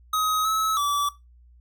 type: tone with pitch steps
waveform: square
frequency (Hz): 1264 / 1294 / 1154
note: D#6 / E6 / D6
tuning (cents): +27 / -32 / -31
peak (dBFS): -22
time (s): 0.13-1.09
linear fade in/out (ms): 5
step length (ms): 320
effects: noise-tail reverb RT60 0.2 s tail -17 dB re dry + added 60 Hz sine -50 dBFS peak until 1.6 s